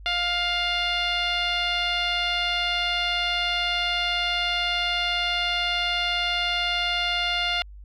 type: tone with low-pass filter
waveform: 10% pulse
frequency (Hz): 703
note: F5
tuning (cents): +11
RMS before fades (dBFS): -25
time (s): 0.06-7.62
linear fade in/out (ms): 0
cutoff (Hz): 3500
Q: 2
effects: added 50 Hz sine -40 dBFS peak until 7.84 s